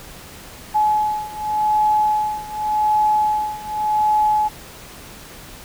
sine beating tone pair, 850 / 850.87 Hz, G#5 / G#5, +40 / +42 cents, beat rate 0.87 Hz, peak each -18 / -20 dBFS, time 0.74-4.49 s, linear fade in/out 20 ms, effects pink hiss -39 dBFS RMS until 5.64 s

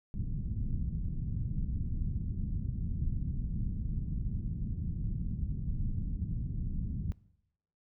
pink low-pass noise, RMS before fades -34 dBFS, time 0.14-7.12 s, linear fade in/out 0 ms, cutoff 190 Hz, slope 24 dB/octave, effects noise-tail reverb RT60 0.8 s tail -21 dB re dry

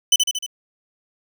25% pulse tone with echo, 3010 Hz, F#7, 29 cents sharp, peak -7 dBFS, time 0.12-0.16 s, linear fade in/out 5 ms, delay 76 ms, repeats 4, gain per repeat -4 dB, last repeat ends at 0.464 s, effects none

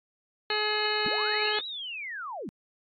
harmonic tone, 423.8 Hz, G#4, 35 cents sharp, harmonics 1 / 2 / 3 / 4 / 5 / 6 / 7 / 9 / 10, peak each -32 / -34 / -36 / -33 / -36 / -36 / -36 / -36 / -33 dBFS, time 0.5-1.59 s, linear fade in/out 2 ms
sine linear two-way sweep, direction up then down, 164.81 to 3942 to 164.81 Hz, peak -34 dBFS, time 1.06-2.49 s, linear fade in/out 0 ms, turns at 1.66 s
effects AAC 32 kbps

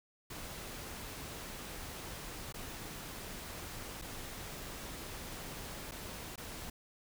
pink noise with dropouts, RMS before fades -45 dBFS, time 0.3-6.7 s, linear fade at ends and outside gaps 5 ms, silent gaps 2.525-2.541 / 4.016-4.02 / 5.912-5.918 / 6.359-6.377 s, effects none

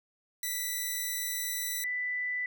5% pulse / sine tone pair in turn, 1975.5 / 1986.8 Hz, B6 / B6, 0 / +10 cents, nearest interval unison, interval 10 cents, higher second, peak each -21 / -30 dBFS, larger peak first, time 0.43-1.84 / 1.84-2.46 s, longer first, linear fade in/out 2 ms, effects none

